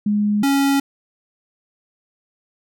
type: tone pair in turn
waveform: sine / square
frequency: 207.7 / 277.2 Hz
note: G#3 / C#4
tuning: 0 / 0 cents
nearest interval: perfect fourth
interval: 500 cents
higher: second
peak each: -15 dBFS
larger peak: neither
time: 0.06-0.43 / 0.43-0.8 s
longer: neither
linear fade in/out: 5 ms
effects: none